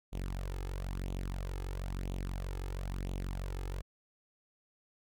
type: tone with flanger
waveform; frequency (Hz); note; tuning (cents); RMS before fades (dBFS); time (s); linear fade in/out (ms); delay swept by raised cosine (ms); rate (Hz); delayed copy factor
sawtooth; 46.25; F#1; 0; -38; 0.12-3.82; 20; 0.29 to 2.39; 1; +0.65
effects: none